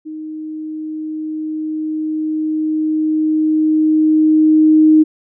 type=tone with level ramp; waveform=sine; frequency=311.1 Hz; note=D#4; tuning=in tune; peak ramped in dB=-25 to -5 dBFS; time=0.05-5.04 s; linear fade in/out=20 ms; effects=none